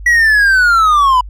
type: linear sweep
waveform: triangle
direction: down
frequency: 1947 to 979 Hz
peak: -5 dBFS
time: 0.06-1.21 s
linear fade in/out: 5 ms
effects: added 50 Hz sine -26 dBFS peak until 1.29 s